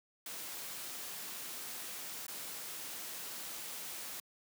white noise with dropouts, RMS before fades -44 dBFS, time 0.26-4.2 s, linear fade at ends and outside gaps 2 ms, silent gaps 2.267-2.281 s, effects high-pass 150 Hz 12 dB/octave

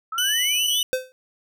sine exponential sweep, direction up, 1272 to 3733 Hz, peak -26 dBFS, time 0.12-0.82 s, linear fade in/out 5 ms
sawtooth tone with vibrato, 2977 Hz, F#7, 10 cents sharp, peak -17 dBFS, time 0.18-0.83 s, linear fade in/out 2 ms, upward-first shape sine, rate 7.1 Hz, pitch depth 10 cents each way
square tone with exponential decay, 514 Hz, C5, 31 cents flat, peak -17 dBFS, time 0.93-1.12 s, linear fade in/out 0 ms, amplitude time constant 41 ms
effects none

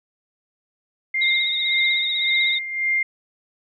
sine tone with tremolo, 2107 Hz, C7, 12 cents sharp, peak -17 dBFS, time 1.14-3.03 s, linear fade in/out 5 ms, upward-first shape sine, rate 1.8 Hz, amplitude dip 70%
sine tone with vibrato, 3729 Hz, A#7, in tune, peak -21 dBFS, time 1.21-2.59 s, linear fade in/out 10 ms, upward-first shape triangle, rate 16 Hz, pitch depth 61 cents each way
effects none

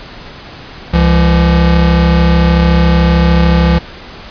square tone pair together, 67.68 / 169.5 Hz, C#2 / E3, -41 / +49 cents, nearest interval octave + major third, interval 1590 cents, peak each -10 dBFS, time 0.93-3.79 s, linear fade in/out 10 ms, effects pink hiss -31 dBFS RMS until 4.3 s + resampled to 11025 Hz

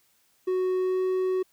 triangle tone with pitch glide, 370 to 372.4 Hz, F#4 to F#4, 0 to +11 cents, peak -21 dBFS, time 0.47-1.43 s, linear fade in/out 10 ms, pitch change +11 cents, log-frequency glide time 0.78-1.02 s, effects white hiss -66 dBFS RMS until 1.52 s

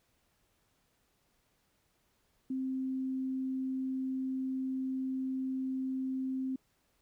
sine tone, 262.2 Hz, C4, 4 cents sharp, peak -32 dBFS, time 2.5-6.56 s, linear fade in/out 5 ms, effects pink hiss -74 dBFS RMS until 7.01 s

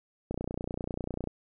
click train, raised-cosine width 2 ms, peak -20 dBFS, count 30, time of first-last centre 0.31-1.273 s, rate 30.1 Hz, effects none

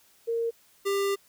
sine / square tone pair in turn, 462.1 / 397.2 Hz, A#4 / G4, -15 / +23 cents, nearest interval minor third, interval 262 cents, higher first, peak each -25 / -25 dBFS, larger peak neither, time 0.27-0.51 / 0.85-1.16 s, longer second, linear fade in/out 20 ms, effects white hiss -61 dBFS RMS until 1.28 s

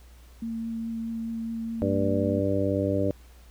sine tone with vibrato, 227.4 Hz, A#3, 43 cents flat, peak -29 dBFS, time 0.42-2.4 s, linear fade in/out 5 ms, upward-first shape triangle, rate 4.8 Hz, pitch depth 13 cents each way
harmonic tone, 98 Hz, G2, in tune, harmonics 1 / 2 / 3 / 4 / 5 / 6, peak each -29 / -32 / -28 / -33 / -30 / -29 dBFS, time 1.82-3.11 s, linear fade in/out 0 ms
effects added 60 Hz sine -48 dBFS peak until 3.5 s + pink hiss -58 dBFS RMS until 3.5 s

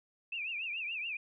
sine tone with vibrato, 2570 Hz, E7, 45 cents flat, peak -35 dBFS, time 0.32-1.17 s, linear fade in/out 5 ms, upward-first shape triangle, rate 7 Hz, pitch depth 180 cents each way, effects none

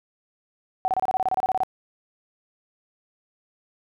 sine tone bursts, 753 Hz, F#5, 30 cents sharp, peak -19 dBFS, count 14, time 0.85-1.634 s, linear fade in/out 0 ms, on 30 ms, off 28 ms, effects none

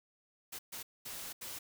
white noise bursts at uneven times, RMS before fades -44 dBFS, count 4, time 0.52-0.59 / 0.72-0.83 / 1.05-1.33 / 1.41-1.59 s, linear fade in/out 10 ms, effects none

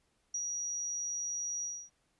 sine tone with ADSR envelope, 5770 Hz, F#8, 44 cents flat, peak -32 dBFS, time 0.34-1.9 s, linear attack 5 ms, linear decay 55 ms, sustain -2 dB, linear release 270 ms, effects pink hiss -75 dBFS RMS until 2.19 s + resampled to 24000 Hz

